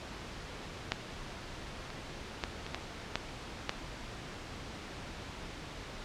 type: clicks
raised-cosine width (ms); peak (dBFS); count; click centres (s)
0.2; -11 / -27 / -14 / -22 / -16 / -12 / -12; 7; 0.92 / 1.903 / 2.438 / 2.665 / 2.746 / 3.156 / 3.694
effects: pink hiss -44 dBFS RMS until 6.04 s + low-pass 5000 Hz 12 dB/octave